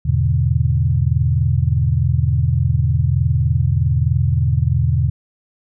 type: chord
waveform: sine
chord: E dominant seventh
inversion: none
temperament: equal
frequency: 82.41 / 103.83 / 123.47 / 146.83 Hz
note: E2 / G#2 / B2 / D3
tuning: 0 / 0 / 0 / 0 cents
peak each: -18 / -21 / -17 / -20 dBFS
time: 0.05-5.1 s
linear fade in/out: 10 ms
effects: none